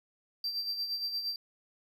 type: tone with tremolo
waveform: triangle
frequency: 4699 Hz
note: D8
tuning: in tune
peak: -29 dBFS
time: 0.44-1.36 s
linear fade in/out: 2 ms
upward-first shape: sine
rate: 8.6 Hz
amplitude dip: 55%
effects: none